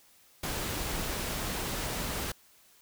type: noise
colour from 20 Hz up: pink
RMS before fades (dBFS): -34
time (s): 0.43-2.32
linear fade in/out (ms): 5
effects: white hiss -61 dBFS RMS until 2.81 s